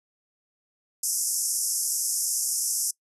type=band-pass noise; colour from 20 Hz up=white; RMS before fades=-27 dBFS; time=1.03-2.91 s; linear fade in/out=5 ms; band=5200 to 12000 Hz; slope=96 dB/octave; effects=noise-tail reverb RT60 0.1 s tail -23 dB re dry